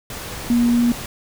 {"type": "tone in noise", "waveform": "sine", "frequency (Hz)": 238.7, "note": "A#3", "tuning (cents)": 41, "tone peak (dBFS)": -13, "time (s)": [0.5, 0.92], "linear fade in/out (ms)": 2, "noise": "pink", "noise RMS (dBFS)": -31, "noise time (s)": [0.1, 1.06], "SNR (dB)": 15, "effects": []}